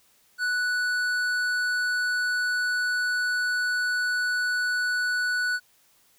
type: tone with tanh clipping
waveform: sine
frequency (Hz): 1480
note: F#6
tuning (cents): 0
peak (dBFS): -25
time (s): 0.38-5.6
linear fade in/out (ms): 50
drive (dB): 12
effects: white hiss -62 dBFS RMS until 6.18 s